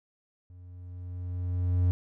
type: tone with level ramp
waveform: triangle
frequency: 89.5 Hz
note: F2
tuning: 43 cents sharp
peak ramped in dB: -45 to -18 dBFS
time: 0.5-1.91 s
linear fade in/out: 0 ms
effects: none